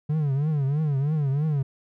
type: tone with vibrato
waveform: triangle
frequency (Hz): 145.4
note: D3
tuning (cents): -17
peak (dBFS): -19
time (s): 0.09-1.63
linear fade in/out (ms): 10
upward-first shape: triangle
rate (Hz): 3.1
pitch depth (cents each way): 170
effects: none